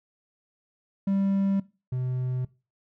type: tone pair in turn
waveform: triangle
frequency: 196 / 127.08 Hz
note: G3 / B2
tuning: 0 / +50 cents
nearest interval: minor sixth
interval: 750 cents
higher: first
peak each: -20 / -24 dBFS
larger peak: first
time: 1.07-1.6 / 1.92-2.45 s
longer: neither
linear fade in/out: 5 ms
effects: noise-tail reverb RT60 0.3 s tail -20 dB re dry

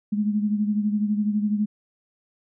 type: beating tone pair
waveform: sine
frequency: 207.7 / 219.7 Hz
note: G#3 / A3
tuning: 0 / -2 cents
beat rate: 12 Hz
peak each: -21 / -28 dBFS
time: 0.12-1.66 s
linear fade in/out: 10 ms
effects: none

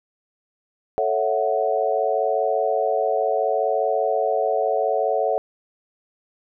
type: chord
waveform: sine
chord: F# minor seventh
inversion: first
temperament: equal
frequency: 440 / 554.4 / 659.3 / 740 Hz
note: A4 / C#5 / E5 / F#5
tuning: 0 / 0 / 0 / 0 cents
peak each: -24 dBFS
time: 0.98-5.38 s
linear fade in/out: 0 ms
effects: none

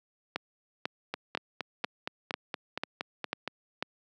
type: two click trains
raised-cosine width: 0.3 ms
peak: -14 / -16 dBFS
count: 8 / 11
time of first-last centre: 0.36-3.825 / 1.14-3.476 s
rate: 2.02 / 4.28 Hz
effects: high-pass 200 Hz 12 dB/octave

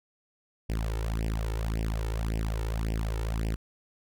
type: tone with flanger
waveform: sawtooth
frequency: 54.9 Hz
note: A1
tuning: 3 cents flat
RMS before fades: -30 dBFS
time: 0.69-3.56 s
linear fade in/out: 10 ms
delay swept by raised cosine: 0.37 to 2.27 ms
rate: 1.8 Hz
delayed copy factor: +1
effects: none

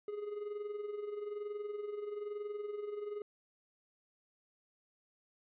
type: tone with amplitude modulation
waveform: triangle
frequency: 415.3 Hz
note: G#4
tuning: in tune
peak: -34 dBFS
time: 0.08-3.22 s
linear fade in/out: 2 ms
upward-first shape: sine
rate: 21.1 Hz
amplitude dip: 60%
effects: resampled to 8000 Hz

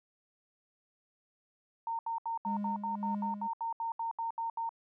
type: tone bursts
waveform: sine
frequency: 916 Hz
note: A#5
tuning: 31 cents flat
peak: -32 dBFS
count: 15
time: 1.87-4.692 s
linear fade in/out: 2 ms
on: 120 ms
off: 73 ms
type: tone with tremolo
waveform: triangle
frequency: 205.2 Hz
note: G#3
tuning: 21 cents flat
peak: -31 dBFS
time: 2.45-3.48 s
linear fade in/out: 20 ms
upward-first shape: sine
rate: 1.8 Hz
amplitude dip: 60%
effects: none

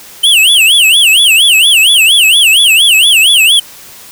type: tone with vibrato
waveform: square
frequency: 2968 Hz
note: F#7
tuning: 5 cents sharp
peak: -4 dBFS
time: 0.23-3.6 s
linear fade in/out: 10 ms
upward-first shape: sine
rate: 4.3 Hz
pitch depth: 260 cents each way
effects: white hiss -33 dBFS RMS until 4.11 s

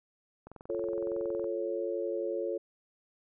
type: click train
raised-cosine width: 1 ms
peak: -33 dBFS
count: 22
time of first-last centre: 0.47-1.442 s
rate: 21.6 Hz
type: chord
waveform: sine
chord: F augmented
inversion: none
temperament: equal with one note detuned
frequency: 349.2 / 440 / 552.4 Hz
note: F4 / A4 / C#5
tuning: 0 / 0 / -6 cents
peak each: -35 dBFS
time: 0.69-2.58 s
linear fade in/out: 10 ms
effects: none

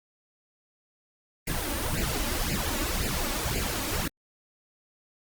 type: noise with flanger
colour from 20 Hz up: pink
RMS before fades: -29 dBFS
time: 1.47-4.08 s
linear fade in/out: 5 ms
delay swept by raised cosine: 0.41 to 3.61 ms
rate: 1.9 Hz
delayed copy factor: +0.75
effects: Opus 32 kbps

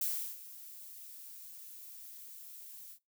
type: noise with ADSR envelope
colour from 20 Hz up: violet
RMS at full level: -33 dBFS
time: 0.01-2.99 s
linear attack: 4 ms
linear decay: 350 ms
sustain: -17 dB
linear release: 77 ms
effects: noise-tail reverb RT60 0.2 s tail -20 dB re dry

